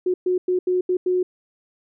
sine tone bursts at uneven times, 364.4 Hz, F#4, 26 cents flat, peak -17 dBFS, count 6, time 0.06-0.14 / 0.26-0.38 / 0.48-0.59 / 0.67-0.81 / 0.89-0.97 / 1.06-1.23 s, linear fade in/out 5 ms, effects none

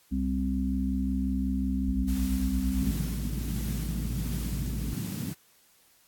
harmonic tone, 65.5 Hz, C2, 2 cents sharp, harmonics 1 / 3 / 4, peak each -30 / -30 / -30 dBFS, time 0.11-2.92 s, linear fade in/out 20 ms
sine tone, 56.6 Hz, A1, 50 cents sharp, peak -31 dBFS, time 1.88-4.94 s, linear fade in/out 5 ms
white noise with tremolo, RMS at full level -43 dBFS, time 2.07-5.35 s, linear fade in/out 20 ms, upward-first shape sine, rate 1.4 Hz, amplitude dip 35%
white band-pass noise, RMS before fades -34 dBFS, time 2.8-5.34 s, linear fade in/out 20 ms, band 110 to 210 Hz, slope 24 dB/octave
effects white hiss -62 dBFS RMS until 6.07 s + AAC 64 kbps

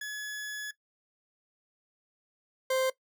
40% pulse tone pair in turn, 1700 / 522.3 Hz, G#6 / C5, +40 / -3 cents, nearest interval octave + minor sixth, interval 2043 cents, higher first, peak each -34 / -25 dBFS, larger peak second, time 0.01-0.71 / 2.7-2.9 s, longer first, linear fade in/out 5 ms, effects noise-tail reverb RT60 0.1 s tail -18 dB re dry

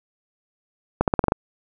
accelerating click train, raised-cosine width 1 ms, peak -3 dBFS, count 7, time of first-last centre 1.01-1.321 s, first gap 68 ms, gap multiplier 0.89, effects none

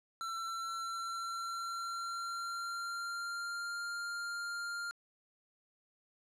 square tone with pitch glide, 1344 to 1398.6 Hz, E6 to F6, +33 to +2 cents, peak -38 dBFS, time 0.21-4.91 s, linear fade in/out 0 ms, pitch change +69 cents, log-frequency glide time 0.34-3.83 s, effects low-pass 9000 Hz 12 dB/octave

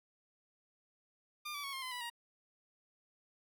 15% pulse tone with pitch steps, 1200 / 1153.1 / 1108.1 / 1064.8 / 1023.2 / 983.2 / 944.8 Hz, D6 / D6 / C#6 / C6 / C6 / B5 / A#5, +37 / -32 / -1 / +30 / -39 / -8 / +23 cents, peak -34 dBFS, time 1.45-2.101 s, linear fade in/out 10 ms, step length 93 ms, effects none

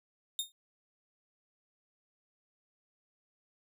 sawtooth tone with exponential decay, 3670 Hz, A#7, 28 cents flat, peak -25 dBFS, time 0.39-0.52 s, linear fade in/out 1 ms, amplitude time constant 27 ms, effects none

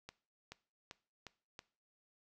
accelerating click train, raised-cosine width 0.2 ms, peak -30 dBFS, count 5, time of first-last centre 0.09-1.591 s, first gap 430 ms, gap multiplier 0.91, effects noise-tail reverb RT60 0.4 s tail -19 dB re dry

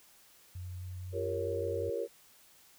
sine tone with pitch glide, 90.4 to 92.19 Hz, F#2 to F#2, -40 to -6 cents, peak -39 dBFS, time 0.55-1.9 s, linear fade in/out 5 ms, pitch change +34 cents, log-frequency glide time 0.7-1.21 s
sine chord, G half-diminished seventh, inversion third, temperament equal with one note detuned, 349.2 / 400.5 / 466.2 / 554.4 Hz, F4 / G4 / Bb4 / Db5, 0 / +37 / 0 / 0 cents, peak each -41 / -39 / -35 / -38 dBFS, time 1.12-2.08 s, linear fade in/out 50 ms
effects white hiss -61 dBFS RMS until 2.78 s

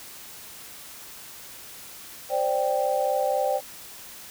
sine chord, C suspended second, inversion none, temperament equal, 523.3 / 587.3 / 784 Hz, C5 / D5 / G5, 0 / 0 / 0 cents, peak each -26 dBFS, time 2.29-3.61 s, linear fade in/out 50 ms, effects white hiss -43 dBFS RMS until 4.3 s

